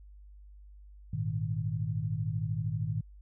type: chord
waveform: sine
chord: Ab suspended second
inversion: none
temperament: just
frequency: 103.83 / 116.8 / 155.74 Hz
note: Ab2 / Bb2 / Eb3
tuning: 0 / +4 / +2 cents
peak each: -34 dBFS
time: 1.13-3.01 s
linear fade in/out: 5 ms
effects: added 50 Hz sine -49 dBFS peak until 3.21 s